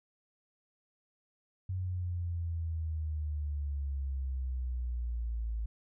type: exponential sweep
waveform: sine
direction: down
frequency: 93.4 to 54.7 Hz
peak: -32 dBFS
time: 1.69-5.66 s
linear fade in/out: 5 ms
effects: none